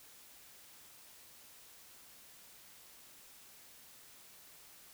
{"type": "silence", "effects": ["white hiss -58 dBFS RMS until 4.93 s"]}